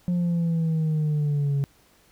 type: exponential sweep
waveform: sine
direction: down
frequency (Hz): 178.2 to 138.59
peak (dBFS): -18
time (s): 0.08-1.64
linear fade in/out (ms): 0
effects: tanh soft clip ceiling -20 dBFS + pink hiss -59 dBFS RMS until 2.11 s